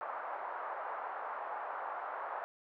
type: band-pass noise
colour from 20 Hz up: pink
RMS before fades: -41 dBFS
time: 0.01-2.44 s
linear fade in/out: 0 ms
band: 680 to 1300 Hz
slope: 24 dB/octave
effects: none